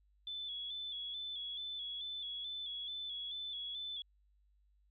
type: tone with vibrato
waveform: sine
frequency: 3436 Hz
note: A7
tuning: 42 cents flat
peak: -40 dBFS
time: 0.27-4.02 s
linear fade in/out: 2 ms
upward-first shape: square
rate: 2.3 Hz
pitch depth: 40 cents each way
effects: added 50 Hz sine -68 dBFS peak until 4.9 s